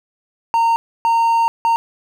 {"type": "tone bursts at uneven times", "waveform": "triangle", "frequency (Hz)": 920, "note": "A#5", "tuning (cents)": -23, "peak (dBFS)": -10, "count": 3, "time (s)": [[0.54, 0.76], [1.05, 1.48], [1.65, 1.76]], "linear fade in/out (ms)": 0, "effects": []}